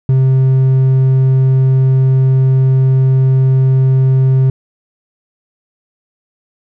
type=tone with hard clipping; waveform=sine; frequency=131.8 Hz; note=C3; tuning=13 cents sharp; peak=-8 dBFS; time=0.09-4.5 s; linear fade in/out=2 ms; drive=3 dB; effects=none

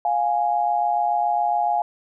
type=tone pair together; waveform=sine; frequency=703.5 / 830.6 Hz; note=F5 / G#5; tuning=+12 / 0 cents; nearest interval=minor third; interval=288 cents; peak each=-21 dBFS; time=0.05-1.82 s; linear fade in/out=2 ms; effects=none

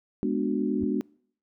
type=chord; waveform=sine; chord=G# half-diminished seventh; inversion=none; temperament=equal with one note detuned; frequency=207.7 / 246.9 / 295.9 / 370 Hz; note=G#3 / B3 / D4 / F#4; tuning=0 / 0 / +13 / 0 cents; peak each=-29 / -29 / -29 / -31 dBFS; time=0.23-1.01 s; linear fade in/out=0 ms
type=tone with exponential growth; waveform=triangle; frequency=90.3 Hz; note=F#2; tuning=42 cents flat; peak=-28 dBFS; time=0.77-0.84 s; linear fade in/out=5 ms; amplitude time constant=15 ms
effects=noise-tail reverb RT60 0.6 s tail -26 dB re dry

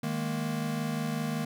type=chord; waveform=square; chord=D# suspended fourth; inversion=none; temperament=equal; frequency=155.56 / 207.7 / 233.1 Hz; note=D#3 / G#3 / A#3; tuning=0 / 0 / 0 cents; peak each=-34 / -37 / -34 dBFS; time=0.03-1.45 s; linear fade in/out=5 ms; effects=none

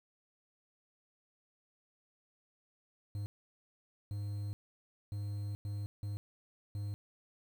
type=tone bursts at uneven times; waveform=triangle; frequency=102.1 Hz; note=G#2; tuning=29 cents flat; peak=-34 dBFS; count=6; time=3.15-3.26 / 4.11-4.53 / 5.12-5.55 / 5.65-5.86 / 6.03-6.17 / 6.75-6.94 s; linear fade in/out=0 ms; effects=10-bit

